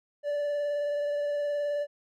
triangle tone with vibrato, 582 Hz, D5, 16 cents flat, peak -25 dBFS, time 0.23-1.87 s, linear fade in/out 50 ms, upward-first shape triangle, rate 19 Hz, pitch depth 19 cents each way, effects none

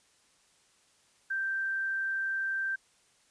sine tone, 1568 Hz, G6, in tune, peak -29 dBFS, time 1.3-2.76 s, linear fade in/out 10 ms, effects white hiss -66 dBFS RMS until 3.3 s + resampled to 22050 Hz

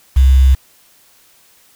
sine tone with quantisation, 65.9 Hz, C2, 13 cents sharp, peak -5 dBFS, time 0.16-0.55 s, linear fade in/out 10 ms, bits 5, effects white hiss -50 dBFS RMS until 1.75 s

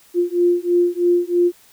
sine beating tone pair, 349.2 / 352.3 Hz, F4 / F4, 0 / +15 cents, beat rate 3.1 Hz, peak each -17 dBFS, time 0.14-1.52 s, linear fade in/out 50 ms, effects white hiss -51 dBFS RMS until 1.72 s

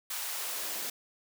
white noise with high-pass filter sweep, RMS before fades -36 dBFS, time 0.1-0.9 s, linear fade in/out 5 ms, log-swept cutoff 1000 to 230 Hz, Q 0.96, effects none

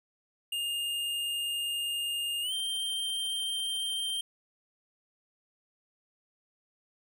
square tone with pitch glide, 2825 to 3153 Hz, F7 to G7, +19 to +9 cents, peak -31 dBFS, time 0.52-4.21 s, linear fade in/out 5 ms, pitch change +190 cents, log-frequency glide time 2.42-2.53 s, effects none

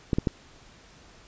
clicks, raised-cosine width 3 ms, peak -10 dBFS, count 3, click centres 0.132 / 0.185 / 0.272 s, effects pink hiss -53 dBFS RMS until 1.27 s + resampled to 16000 Hz

